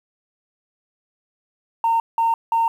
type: tone bursts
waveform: sine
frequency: 915 Hz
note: A#5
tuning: 32 cents flat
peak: -14 dBFS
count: 3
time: 1.84-2.68 s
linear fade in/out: 2 ms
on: 160 ms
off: 180 ms
effects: tanh soft clip ceiling -12 dBFS + 8-bit